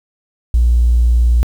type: tone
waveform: triangle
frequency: 59.3 Hz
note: A#1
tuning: 30 cents sharp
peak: -4 dBFS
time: 0.54-1.43 s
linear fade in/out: 0 ms
effects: tanh soft clip ceiling -6 dBFS + 7-bit